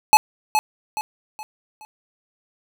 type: tone with echo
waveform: square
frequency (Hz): 858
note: A5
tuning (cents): -44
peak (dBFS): -8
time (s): 0.13-0.17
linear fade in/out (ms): 0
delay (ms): 420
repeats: 4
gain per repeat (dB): -8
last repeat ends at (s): 1.85
effects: none